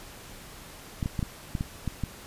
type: clicks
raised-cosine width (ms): 5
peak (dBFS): -16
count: 8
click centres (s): 1.028 / 1.059 / 1.192 / 1.228 / 1.552 / 1.609 / 1.877 / 2.037
effects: pink hiss -46 dBFS RMS until 2.26 s + resampled to 32000 Hz